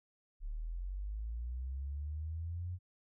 sine linear sweep, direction up, 34.7 to 91.3 Hz, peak -37 dBFS, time 0.4-2.79 s, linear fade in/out 50 ms, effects none

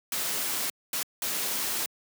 white noise bursts at uneven times, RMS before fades -30 dBFS, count 3, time 0.12-0.7 / 0.93-1.03 / 1.22-1.86 s, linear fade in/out 2 ms, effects high-pass 150 Hz 12 dB/octave

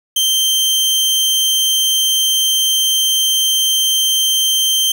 sawtooth tone, 3136 Hz, G7, in tune, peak -9 dBFS, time 0.16-4.92 s, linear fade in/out 5 ms, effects 7-bit

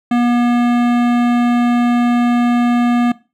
sine tone with hard clipping, 240.8 Hz, B3, 44 cents flat, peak -13 dBFS, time 0.11-3.12 s, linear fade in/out 5 ms, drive 17 dB, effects noise-tail reverb RT60 0.3 s tail -20 dB re dry

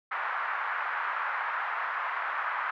pink band-pass noise, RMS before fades -32 dBFS, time 0.11-2.71 s, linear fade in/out 10 ms, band 1000 to 1700 Hz, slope 24 dB/octave, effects none

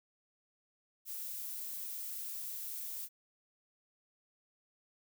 violet noise, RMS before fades -42 dBFS, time 1.05-3.09 s, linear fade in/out 50 ms, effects none

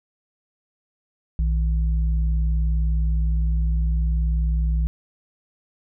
sine tone pair together, 59.61 / 159.3 Hz, A#1 / D#3, +39 / +41 cents, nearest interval octave + perfect fourth, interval 1702 cents, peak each -18 / -29 dBFS, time 1.39-4.87 s, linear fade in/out 0 ms, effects none

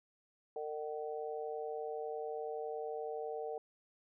harmonic tone, 151.7 Hz, D#3, 44 cents flat, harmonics 3 / 4 / 5, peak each -40 / -45 / -44 dBFS, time 0.56-3.58 s, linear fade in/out 2 ms, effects none

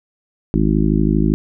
harmonic tone, 52.6 Hz, G#1, 23 cents sharp, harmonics 1 / 2 / 3 / 4 / 5 / 6 / 7, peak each -19 / -29 / -18 / -18 / -22 / -20 / -25 dBFS, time 0.54-1.34 s, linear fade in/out 0 ms, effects none

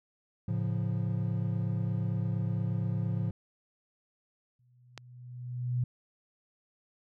triangle chord, A augmented, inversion none, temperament equal, 110 / 138.59 / 174.61 Hz, A2 / C#3 / E#3, 0 / 0 / 0 cents, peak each -29 / -33 / -32 dBFS, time 0.48-3.31 s, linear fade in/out 5 ms
sine tone with exponential growth, 123.47 Hz, B2, in tune, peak -25 dBFS, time 4.59-5.84 s, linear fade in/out 5 ms, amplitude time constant 270 ms
click, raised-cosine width 0.2 ms, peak -23 dBFS, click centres 4.977 s
effects none

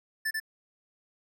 square tone with echo, 1760 Hz, A6, in tune, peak -28 dBFS, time 0.25-0.31 s, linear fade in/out 10 ms, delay 91 ms, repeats 1, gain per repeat -2 dB, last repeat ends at 0.401 s, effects none

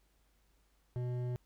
triangle tone with hard clipping, 123.6 Hz, B2, 2 cents sharp, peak -36 dBFS, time 0.96-1.36 s, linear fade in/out 0 ms, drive 14 dB, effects added 50 Hz sine -70 dBFS peak until 1.45 s + pink hiss -75 dBFS RMS until 1.45 s

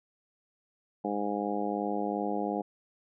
harmonic tone, 102.7 Hz, G#2, 19 cents flat, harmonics 2 / 3 / 4 / 5 / 6 / 7 / 8, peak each -35 / -35 / -37 / -37 / -42 / -36 / -37 dBFS, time 1.04-2.62 s, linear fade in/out 10 ms, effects none

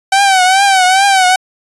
sawtooth tone with vibrato, 765 Hz, G5, 42 cents flat, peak -3 dBFS, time 0.12-1.36 s, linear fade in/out 5 ms, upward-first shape triangle, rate 2.4 Hz, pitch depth 96 cents each way, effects resampled to 24000 Hz

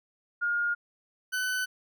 sine / 40% pulse tone pair in turn, 1421 / 1505.5 Hz, F6 / F#6, +30 / +30 cents, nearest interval minor second, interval 100 cents, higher second, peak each -25 / -27 dBFS, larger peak first, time 0.41-0.75 / 1.32-1.66 s, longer neither, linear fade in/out 20 ms, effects none

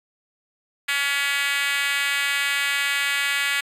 5% pulse tone with high-pass filter, 282.1 Hz, C#4, 30 cents sharp, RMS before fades -23 dBFS, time 0.88-3.61 s, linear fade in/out 10 ms, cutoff 1800 Hz, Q 1.9, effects resampled to 32000 Hz

